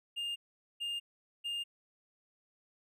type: tone bursts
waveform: triangle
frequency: 2816 Hz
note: F7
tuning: 14 cents sharp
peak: -33 dBFS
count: 3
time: 0.16-1.64 s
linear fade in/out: 20 ms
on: 200 ms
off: 440 ms
effects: none